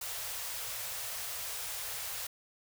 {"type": "band-stop noise", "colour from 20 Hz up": "white", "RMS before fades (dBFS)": -39, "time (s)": [0.01, 2.27], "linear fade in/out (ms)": 5, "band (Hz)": [130, 450], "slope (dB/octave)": 48, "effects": []}